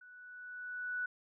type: tone with level ramp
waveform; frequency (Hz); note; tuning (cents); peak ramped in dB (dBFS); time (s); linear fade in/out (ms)
sine; 1480; F#6; 0; -54 to -33; 0.01-1.06; 5
effects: none